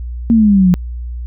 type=exponential sweep; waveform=sine; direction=down; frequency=234.4 to 174.61 Hz; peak=-6 dBFS; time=0.3-0.74 s; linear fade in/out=0 ms; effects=added 60 Hz sine -21 dBFS peak until 1.26 s